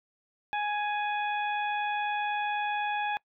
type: harmonic tone with a mistuned harmonic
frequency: 832 Hz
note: G#5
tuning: 3 cents sharp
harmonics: 1 / 2 / 3 / 4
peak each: -29 / -35 / -37 / -43 dBFS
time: 0.53-3.17 s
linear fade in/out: 0 ms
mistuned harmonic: 4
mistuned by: +30 cents
effects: noise-tail reverb RT60 0.1 s tail -23 dB re dry